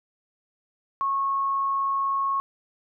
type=tone; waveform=sine; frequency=1096 Hz; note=C#6; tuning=20 cents flat; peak=-22 dBFS; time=1.01-2.4 s; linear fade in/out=0 ms; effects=none